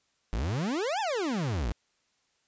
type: exponential two-way sweep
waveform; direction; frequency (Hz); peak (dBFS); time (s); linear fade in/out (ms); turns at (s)
40% pulse; up then down; 47.23 to 914 to 47.23; -27; 0.33-1.72; 0; 1
effects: white hiss -72 dBFS RMS until 2.47 s + resampled to 16000 Hz